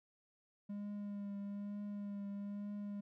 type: tone with vibrato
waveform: triangle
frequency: 203 Hz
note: G#3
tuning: 39 cents flat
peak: -39 dBFS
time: 0.69-3.01 s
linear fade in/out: 10 ms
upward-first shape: triangle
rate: 1.1 Hz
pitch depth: 24 cents each way
effects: none